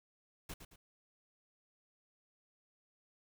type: noise with echo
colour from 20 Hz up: pink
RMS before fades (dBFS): -45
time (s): 0.49-0.54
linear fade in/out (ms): 5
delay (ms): 110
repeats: 2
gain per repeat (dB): -8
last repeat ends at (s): 0.76
effects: none